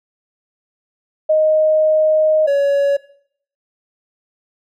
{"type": "tone pair in turn", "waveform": ["sine", "triangle"], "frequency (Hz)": [622.3, 562.5], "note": ["D#5", "C#5"], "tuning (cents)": [0, 25], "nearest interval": "major second", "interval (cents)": 175, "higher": "first", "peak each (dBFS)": -10, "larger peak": "neither", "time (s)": [[1.29, 2.47], [2.47, 2.97]], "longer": "first", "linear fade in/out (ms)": 10, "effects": ["noise-tail reverb RT60 0.6 s tail -18 dB re dry"]}